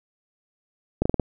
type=slowing click train; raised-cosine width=2 ms; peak=-7 dBFS; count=5; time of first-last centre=1.02-1.197 s; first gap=35 ms; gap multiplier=1.16; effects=none